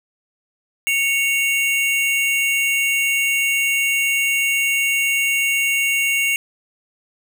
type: tone pair together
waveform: square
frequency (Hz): 2217 / 2769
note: C#7 / F7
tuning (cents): 0 / -15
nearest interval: major third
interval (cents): 385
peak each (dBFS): -20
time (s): 0.87-6.36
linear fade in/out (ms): 0
effects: none